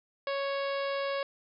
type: harmonic tone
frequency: 554.4 Hz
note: C#5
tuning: in tune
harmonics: 1 / 2 / 3 / 4 / 5 / 6 / 7 / 8 / 9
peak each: -31 / -37 / -41 / -43 / -45 / -47 / -48 / -49 / -50 dBFS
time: 0.27-1.23 s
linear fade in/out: 2 ms
effects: none